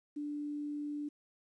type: tone with quantisation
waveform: sine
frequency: 293.7 Hz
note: D4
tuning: in tune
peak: -36 dBFS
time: 0.16-1.09 s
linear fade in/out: 10 ms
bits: 11
effects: resampled to 22050 Hz